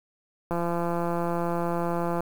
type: click train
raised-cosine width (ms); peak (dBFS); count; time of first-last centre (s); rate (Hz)
1; -15; 291; 0.51-2.206; 171
effects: 7-bit